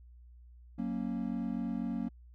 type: chord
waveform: triangle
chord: F# major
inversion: none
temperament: equal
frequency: 185 / 233.1 / 277.2 Hz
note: F#3 / A#3 / C#4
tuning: 0 / 0 / 0 cents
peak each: -36 / -33 / -37 dBFS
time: 0.78-2.09 s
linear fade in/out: 10 ms
effects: added 60 Hz sine -52 dBFS peak until 2.34 s